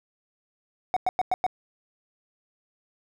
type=tone bursts; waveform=triangle; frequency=740 Hz; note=F#5; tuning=in tune; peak=-18 dBFS; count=5; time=0.94-1.465 s; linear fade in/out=0 ms; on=25 ms; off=100 ms; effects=none